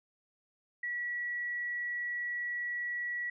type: tone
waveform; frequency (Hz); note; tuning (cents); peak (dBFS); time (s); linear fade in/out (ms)
sine; 1935; B6; -36; -33; 0.83-3.3; 5
effects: none